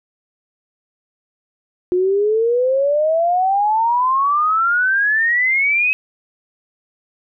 sine exponential sweep, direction up, 355.2 to 2566 Hz, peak -13 dBFS, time 1.92-5.93 s, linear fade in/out 0 ms, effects none

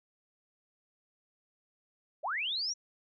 sine linear sweep, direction up, 510 to 5900 Hz, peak -31 dBFS, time 2.23-2.74 s, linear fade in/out 20 ms, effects none

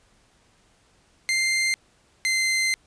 sawtooth tone pair in turn, 2093 / 2076 Hz, C7 / C7, 0 / -14 cents, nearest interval unison, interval 14 cents, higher first, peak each -17 dBFS, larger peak neither, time 1.29-1.74 / 2.25-2.74 s, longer second, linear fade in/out 0 ms, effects pink hiss -61 dBFS RMS until 2.86 s + resampled to 22050 Hz

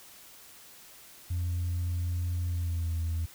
sine tone with pitch glide, 87.31 to 82.55 Hz, F2 to E2, 0 to +3 cents, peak -26 dBFS, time 1.3-3.26 s, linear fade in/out 10 ms, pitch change -97 cents, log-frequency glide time 2.47-2.94 s, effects tanh soft clip ceiling -26 dBFS + white hiss -52 dBFS RMS until 3.34 s

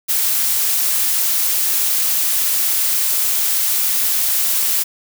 blue noise, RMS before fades -17 dBFS, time 0.08-4.84 s, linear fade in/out 20 ms, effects none

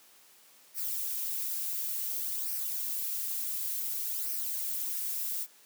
violet noise with flanger, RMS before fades -34 dBFS, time 0.74-5.47 s, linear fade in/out 50 ms, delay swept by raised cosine 0.27 to 4.07 ms, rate 0.56 Hz, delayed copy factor -0.55, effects white hiss -59 dBFS RMS until 5.65 s + high-pass 200 Hz 12 dB/octave

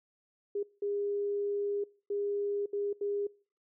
sine tone bursts at uneven times, 406.4 Hz, G#4, 38 cents flat, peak -30 dBFS, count 5, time 0.55-0.63 / 0.82-1.84 / 2.1-2.66 / 2.73-2.93 / 3.01-3.27 s, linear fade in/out 5 ms, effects noise-tail reverb RT60 0.4 s tail -23 dB re dry

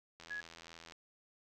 click train, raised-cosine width 0.2 ms, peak -34 dBFS, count 61, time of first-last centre 0.2-0.922 s, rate 83.1 Hz
sine tone, 1680 Hz, G#6, 19 cents sharp, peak -39 dBFS, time 0.3-0.41 s, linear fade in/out 10 ms
effects none

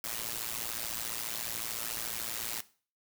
white noise with amplitude modulation, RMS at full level -33 dBFS, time 0.04-2.61 s, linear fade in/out 2 ms, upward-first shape sine, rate 114 Hz, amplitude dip 90%, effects noise-tail reverb RT60 0.4 s tail -17 dB re dry

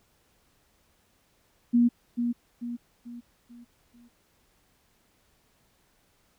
sine tone with echo, 238.8 Hz, A#3, 42 cents sharp, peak -17 dBFS, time 1.73-1.89 s, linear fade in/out 20 ms, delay 440 ms, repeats 5, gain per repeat -7 dB, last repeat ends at 4.09 s, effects pink hiss -67 dBFS RMS until 6.38 s

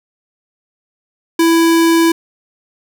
square tone, 331.3 Hz, E4, 9 cents sharp, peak -9 dBFS, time 1.39-2.12 s, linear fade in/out 5 ms, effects none

